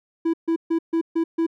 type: tone bursts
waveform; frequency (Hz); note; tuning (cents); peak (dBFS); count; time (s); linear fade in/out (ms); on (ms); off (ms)
triangle; 329.9; E4; +1; -16; 6; 0.25-1.466; 10; 86; 140
effects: none